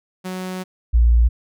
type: tone pair in turn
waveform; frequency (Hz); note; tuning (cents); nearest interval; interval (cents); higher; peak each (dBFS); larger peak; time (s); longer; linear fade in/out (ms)
sawtooth / sine; 185 / 58.27; F#3 / A#1; 0 / 0; octave + minor sixth; 2000; first; -22 / -10; second; 0.24-0.64 / 0.93-1.29; first; 20
effects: none